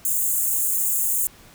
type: high-pass noise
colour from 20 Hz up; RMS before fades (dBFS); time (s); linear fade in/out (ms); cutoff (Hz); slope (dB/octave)
white; -22; 0.05-1.27; 0; 6700; 96
effects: pink hiss -49 dBFS RMS until 1.54 s